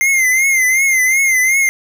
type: tone with vibrato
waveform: square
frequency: 2093 Hz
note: C7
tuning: in tune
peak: -11 dBFS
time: 0.01-1.69 s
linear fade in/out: 0 ms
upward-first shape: triangle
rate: 2.7 Hz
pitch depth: 88 cents each way
effects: none